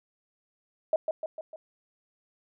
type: tone with echo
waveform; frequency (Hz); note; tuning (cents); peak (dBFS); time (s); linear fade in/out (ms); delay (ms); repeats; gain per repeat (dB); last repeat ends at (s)
sine; 632; D#5; +27; -20; 0.93-0.96; 2; 150; 4; -5; 1.56
effects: none